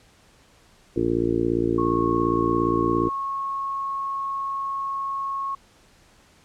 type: harmonic tone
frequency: 57.3 Hz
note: A#1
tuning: 29 cents flat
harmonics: 1 / 2 / 3 / 4 / 5 / 6 / 7 / 8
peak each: -35 / -31 / -34 / -32 / -26 / -23 / -29 / -30 dBFS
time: 0.96-3.09 s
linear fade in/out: 5 ms
type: tone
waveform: sine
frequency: 1095 Hz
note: C#6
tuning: 22 cents flat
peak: -25 dBFS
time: 1.78-5.55 s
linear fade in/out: 5 ms
effects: pink hiss -56 dBFS RMS until 6.44 s + low-pass 9000 Hz 12 dB/octave